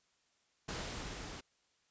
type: noise with level ramp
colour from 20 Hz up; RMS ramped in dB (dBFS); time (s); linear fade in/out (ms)
pink; -40 to -47; 0.68-1.41; 10
effects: white hiss -75 dBFS RMS until 1.9 s + resampled to 16000 Hz